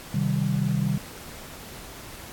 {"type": "chord", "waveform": "sine", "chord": "C minor", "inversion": "none", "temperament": "equal with one note detuned", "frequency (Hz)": [130.81, 155.56, 195.09], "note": ["C3", "Eb3", "G3"], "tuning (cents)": [0, 0, -8], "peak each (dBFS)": -26, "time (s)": [0.14, 0.98], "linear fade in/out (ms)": 5, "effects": ["pink hiss -42 dBFS RMS until 2.32 s", "AAC 64 kbps"]}